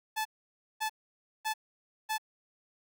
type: tone bursts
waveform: sawtooth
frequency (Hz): 869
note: A5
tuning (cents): -22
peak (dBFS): -26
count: 4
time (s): 0.16-2.182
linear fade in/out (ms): 20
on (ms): 93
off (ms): 550
effects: none